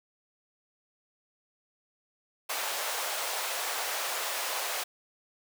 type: high-pass noise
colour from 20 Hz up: pink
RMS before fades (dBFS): -33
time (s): 2.49-4.84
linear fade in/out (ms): 10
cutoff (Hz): 570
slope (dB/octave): 24
effects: none